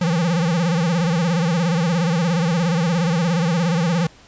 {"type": "tone with vibrato", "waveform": "square", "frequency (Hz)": 169.3, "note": "E3", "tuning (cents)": 46, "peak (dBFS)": -17, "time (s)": [0.01, 4.07], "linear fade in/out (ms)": 5, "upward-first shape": "sine", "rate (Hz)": 17, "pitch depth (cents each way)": 130, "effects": ["pink hiss -48 dBFS RMS until 4.27 s", "resampled to 16000 Hz"]}